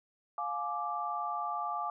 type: chord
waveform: sine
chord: D diminished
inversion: first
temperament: just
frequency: 704.8 / 845.8 / 1174.7 Hz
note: F5 / Ab5 / D6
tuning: +16 / +31 / 0 cents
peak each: -38 / -38 / -35 dBFS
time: 0.38-1.9 s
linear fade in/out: 2 ms
effects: none